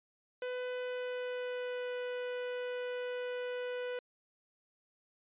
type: tone with pitch glide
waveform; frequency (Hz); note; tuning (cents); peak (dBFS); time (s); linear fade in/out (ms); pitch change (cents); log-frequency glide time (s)
45% pulse; 500 to 495.1; B4 to B4; +21 to +4; -36; 0.42-3.99; 2; -17; 0.68-1.95
effects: resampled to 8000 Hz